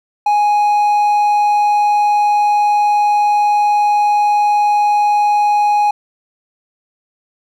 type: tone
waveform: triangle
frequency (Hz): 830.6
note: G#5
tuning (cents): 0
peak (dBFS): -8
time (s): 0.26-5.91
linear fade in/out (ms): 5
effects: none